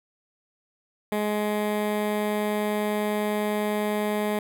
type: tone with notch filter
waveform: 15% pulse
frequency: 210 Hz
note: G#3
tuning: 19 cents sharp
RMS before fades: -26 dBFS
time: 1.12-4.39 s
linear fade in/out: 2 ms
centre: 5600 Hz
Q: 0.81
effects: none